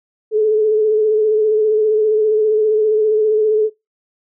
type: tone with vibrato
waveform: sine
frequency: 430.6 Hz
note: A4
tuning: 37 cents flat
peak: -11 dBFS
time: 0.31-3.7 s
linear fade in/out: 50 ms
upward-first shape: sine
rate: 15 Hz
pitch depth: 34 cents each way
effects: noise-tail reverb RT60 0.2 s tail -22 dB re dry